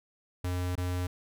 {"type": "tone with dropouts", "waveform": "square", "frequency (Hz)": 90, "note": "F#2", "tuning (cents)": -47, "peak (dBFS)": -30, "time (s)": [0.44, 1.07], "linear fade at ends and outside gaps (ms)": 5, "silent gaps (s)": [0.755, 0.777], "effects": []}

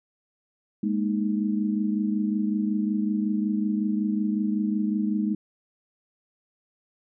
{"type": "chord", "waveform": "sine", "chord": "Ab suspended second", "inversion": "none", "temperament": "equal", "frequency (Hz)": [207.7, 233.1, 311.1], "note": ["Ab3", "Bb3", "Eb4"], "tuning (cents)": [0, 0, 0], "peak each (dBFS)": [-24, -30, -29], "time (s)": [0.83, 5.35], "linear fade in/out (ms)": 5, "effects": []}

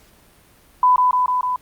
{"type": "tone with echo", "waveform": "sine", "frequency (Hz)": 1000, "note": "B5", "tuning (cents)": 21, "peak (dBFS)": -10, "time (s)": [0.83, 0.96], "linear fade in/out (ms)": 2, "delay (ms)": 150, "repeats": 4, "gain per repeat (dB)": -2, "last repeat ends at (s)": 1.56, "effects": ["pink hiss -52 dBFS RMS until 1.61 s", "Opus 48 kbps"]}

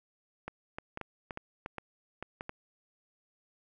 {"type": "clicks", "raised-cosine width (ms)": 0.5, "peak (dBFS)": -23, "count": 11, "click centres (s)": [0.48, 0.785, 0.974, 1.013, 1.308, 1.374, 1.661, 1.783, 2.226, 2.409, 2.494], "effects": []}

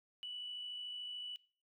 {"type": "tone with amplitude modulation", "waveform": "sine", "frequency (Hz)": 2960, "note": "F#7", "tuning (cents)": 0, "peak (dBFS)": -40, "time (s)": [0.23, 1.36], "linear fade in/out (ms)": 0, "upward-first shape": "sine", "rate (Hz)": 53.6, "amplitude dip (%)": 30, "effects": ["noise-tail reverb RT60 0.4 s tail -20 dB re dry", "tanh soft clip ceiling -36 dBFS"]}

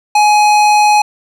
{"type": "tone with hard clipping", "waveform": "sine", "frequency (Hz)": 839, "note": "G#5", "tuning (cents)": 17, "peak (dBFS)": -8, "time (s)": [0.15, 1.02], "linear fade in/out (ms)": 5, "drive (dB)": 16, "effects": []}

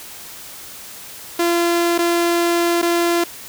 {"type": "tone with dropouts", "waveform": "sawtooth", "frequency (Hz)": 342.7, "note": "F4", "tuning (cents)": -33, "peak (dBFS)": -11, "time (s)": [1.39, 3.24], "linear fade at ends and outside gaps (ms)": 5, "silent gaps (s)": [[1.98, 1.988], [2.817, 2.826]], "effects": ["white hiss -36 dBFS RMS until 3.48 s"]}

